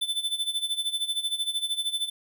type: tone with tremolo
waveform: square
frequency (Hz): 3520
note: A7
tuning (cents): 0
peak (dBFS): -24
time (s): 0.01-2.1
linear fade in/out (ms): 10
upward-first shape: sine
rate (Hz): 13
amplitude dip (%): 80
effects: none